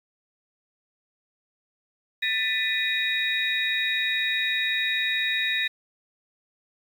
sine tone cluster, 1777 / 1991 / 2466 / 3789 Hz, A6 / B6 / D#7 / A#7, +17 / +14 / -16 / +27 cents, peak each -28 / -30 / -29 / -27 dBFS, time 2.22-5.68 s, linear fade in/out 10 ms, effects 8-bit

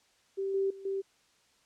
sine tone with level steps, 389.5 Hz, G4, 11 cents flat, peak -30 / -26 / -44 / -30 dBFS, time 0.37-1.02 s, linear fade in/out 20 ms, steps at 0.54 / 0.7 / 0.85 s, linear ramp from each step 5 ms, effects white hiss -67 dBFS RMS until 1.65 s + low-pass 7000 Hz 12 dB/octave

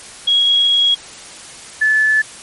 sine tone pair in turn, 3311 / 1735.8 Hz, G#7 / A6, -6 / -24 cents, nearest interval major seventh, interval 1118 cents, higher first, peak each -10 dBFS, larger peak neither, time 0.27-0.95 / 1.81-2.22 s, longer first, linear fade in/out 10 ms, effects white hiss -35 dBFS RMS until 2.42 s + MP3 48 kbps

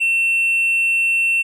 sine tone with tanh clipping, 2700 Hz, E7, 41 cents sharp, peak -15 dBFS, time 0-1.43 s, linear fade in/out 20 ms, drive 3 dB, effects none

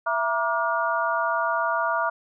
sine tone cluster, 664 / 947 / 1174 / 1427 Hz, E5 / A#5 / D6 / F6, +12 / +27 / -1 / +37 cents, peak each -27 dBFS, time 0.06-2.1 s, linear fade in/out 10 ms, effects none

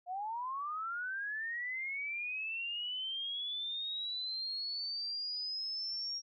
sine linear sweep, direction up, 698.5 to 5620 Hz, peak -36 dBFS, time 0.06-6.22 s, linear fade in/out 50 ms, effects none

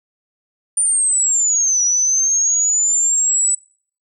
sine linear two-way sweep, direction down then up, 9230 to 5820 to 7950 Hz, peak -13 dBFS, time 0.77-3.55 s, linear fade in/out 5 ms, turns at 1.83 s, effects noise-tail reverb RT60 0.5 s tail -24 dB re dry

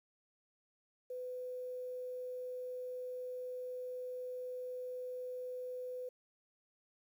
sine tone with quantisation, 502 Hz, B4, 28 cents sharp, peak -40 dBFS, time 1.1-6.09 s, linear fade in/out 5 ms, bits 11, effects none

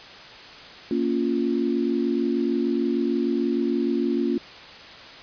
sine chord, Bb minor, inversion none, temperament just, 233.1 / 279.7 / 349.6 Hz, Bb3 / Db4 / F4, 0 / +16 / +2 cents, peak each -25 dBFS, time 0.91-4.38 s, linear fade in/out 2 ms, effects white hiss -42 dBFS RMS until 5.22 s + resampled to 11025 Hz

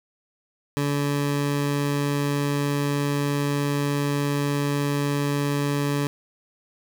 20% pulse tone, 143.3 Hz, D3, 42 cents flat, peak -17 dBFS, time 0.77-6.07 s, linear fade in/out 0 ms, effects 9-bit

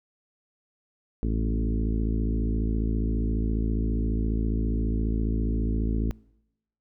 harmonic tone with a mistuned harmonic, 54.7 Hz, A1, 9 cents flat, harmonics 1 / 2 / 3 / 4 / 5 / 6 / 7 / 8, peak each -25 / -32 / -38 / -32 / -34 / -38 / -42 / -42 dBFS, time 1.23-6.11 s, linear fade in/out 0 ms, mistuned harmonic 2, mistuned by +20 cents, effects noise-tail reverb RT60 0.9 s tail -25 dB re dry

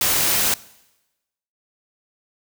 white noise, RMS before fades -19 dBFS, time 0.01-0.54 s, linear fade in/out 2 ms, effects noise-tail reverb RT60 1.0 s tail -21 dB re dry

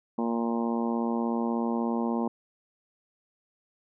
harmonic tone, 116.54 Hz, A#2, in tune, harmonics 2 / 3 / 4 / 5 / 6 / 7 / 8 / 9, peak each -27 / -34 / -36 / -39 / -41 / -38 / -38 / -41 dBFS, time 0.18-2.28 s, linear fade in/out 5 ms, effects none

